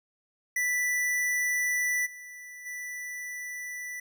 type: tone with level steps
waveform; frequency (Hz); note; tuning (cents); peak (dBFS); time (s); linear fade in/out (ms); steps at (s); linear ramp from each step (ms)
square; 1975.5; B6; 0; -26 / -43 / -36; 0.56-4; 5; 2.05 / 2.65; 20
effects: none